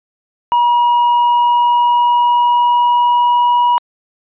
triangle tone with pitch glide, 960 to 967.8 Hz, B5 to B5, -49 to -35 cents, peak -7 dBFS, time 0.52-3.78 s, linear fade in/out 0 ms, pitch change +14 cents, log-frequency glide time 1.12-3.58 s, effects resampled to 8000 Hz

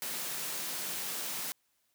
white high-pass noise, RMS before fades -37 dBFS, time 0.02-1.52 s, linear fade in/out 0 ms, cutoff 130 Hz, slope 48 dB/octave, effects white hiss -75 dBFS RMS until 1.94 s

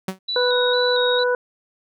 sawtooth tone with exponential decay, 188.9 Hz, F#3, 36 cents sharp, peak -16 dBFS, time 0.08-0.19 s, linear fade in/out 5 ms, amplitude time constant 23 ms
sine tone with vibrato, 3868 Hz, B7, 37 cents flat, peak -22 dBFS, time 0.28-1.24 s, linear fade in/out 10 ms, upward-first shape square, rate 2.2 Hz, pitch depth 38 cents each way
harmonic tone, 493.9 Hz, B4, in tune, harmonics 1 / 2 / 3, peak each -18 / -26 / -24 dBFS, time 0.36-1.35 s, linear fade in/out 2 ms
effects none

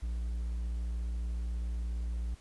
triangle tone, 58.27 Hz, A#1, in tune, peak -30 dBFS, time 0.02-2.35 s, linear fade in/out 10 ms, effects pink hiss -60 dBFS RMS until 2.4 s + resampled to 24000 Hz

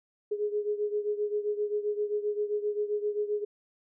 sine beating tone pair, 415.3 / 422.9 Hz, G#4 / G#4, 0 / +31 cents, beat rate 7.6 Hz, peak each -29 / -33 dBFS, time 0.31-3.45 s, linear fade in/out 10 ms, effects none

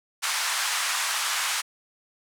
pink band-pass noise, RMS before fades -27 dBFS, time 0.22-1.62 s, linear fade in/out 20 ms, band 990 to 11000 Hz, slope 24 dB/octave, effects none

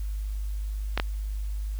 clicks, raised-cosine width 0.3 ms, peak -9 dBFS, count 2, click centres 0.976 / 0.999 s, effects added 51 Hz sine -28 dBFS peak until 1.79 s + white hiss -54 dBFS RMS until 1.79 s

